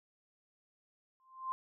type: tone with exponential growth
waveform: sine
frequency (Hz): 1046.5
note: C6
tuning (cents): 0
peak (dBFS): -31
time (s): 1.2-1.52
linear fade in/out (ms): 0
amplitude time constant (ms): 69
effects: none